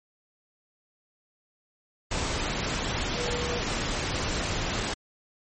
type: tone in noise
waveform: sine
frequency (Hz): 483.8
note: B4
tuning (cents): -36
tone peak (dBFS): -32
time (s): 3.17-3.59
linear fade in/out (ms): 5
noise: pink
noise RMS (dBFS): -29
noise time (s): 2.11-4.94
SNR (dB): -6
effects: MP3 32 kbps